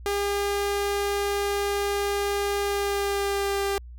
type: tone with pitch glide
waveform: sawtooth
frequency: 403.9 to 397.4 Hz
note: G#4 to G4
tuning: -48 to +24 cents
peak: -20 dBFS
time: 0.06-3.78 s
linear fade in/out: 0 ms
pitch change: -28 cents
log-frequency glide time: 2.62-3.62 s
effects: added 60 Hz sine -39 dBFS peak until 3.98 s